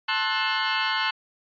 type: chord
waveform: 20% pulse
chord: F# half-diminished seventh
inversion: first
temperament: equal with one note detuned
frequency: 880 / 1062.3 / 1318.5 / 1480 Hz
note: A5 / C6 / E6 / F#6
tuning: 0 / +26 / 0 / 0 cents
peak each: -23 / -23 / -28 / -22 dBFS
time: 0.08-1.11 s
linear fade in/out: 10 ms
effects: resampled to 11025 Hz